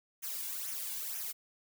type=noise with flanger; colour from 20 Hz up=blue; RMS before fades=-39 dBFS; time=0.22-1.33 s; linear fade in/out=20 ms; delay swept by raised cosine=0.23 to 1.63 ms; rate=2.1 Hz; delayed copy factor=-0.7; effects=none